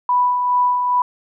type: tone with tremolo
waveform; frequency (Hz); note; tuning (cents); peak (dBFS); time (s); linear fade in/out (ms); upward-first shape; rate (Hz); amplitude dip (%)
sine; 987.8; B5; 0; -12; 0.09-1.02; 2; sine; 2.4; 40
effects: none